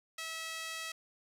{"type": "tone with high-pass filter", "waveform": "sawtooth", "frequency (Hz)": 648, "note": "E5", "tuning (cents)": -30, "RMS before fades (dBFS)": -41, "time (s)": [0.18, 0.92], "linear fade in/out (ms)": 5, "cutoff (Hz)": 2000, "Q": 0.97, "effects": ["low-pass 12000 Hz 12 dB/octave", "11-bit"]}